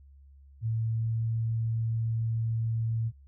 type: tone with pitch glide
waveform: sine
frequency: 112.6 to 113.38 Hz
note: A2 to A#2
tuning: +40 to -48 cents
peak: -26 dBFS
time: 0.61-3.12 s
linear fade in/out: 50 ms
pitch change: +12 cents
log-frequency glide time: 0.82-1.23 s
effects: added 69 Hz sine -51 dBFS peak until 3.27 s